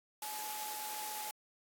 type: tone in noise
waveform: sine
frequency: 852 Hz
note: G#5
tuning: 44 cents sharp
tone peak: -43 dBFS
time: 0.22-1.31 s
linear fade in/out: 2 ms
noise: white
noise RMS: -43 dBFS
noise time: 0.22-1.31 s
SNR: -3 dB
effects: high-pass 300 Hz 12 dB/octave + AAC 64 kbps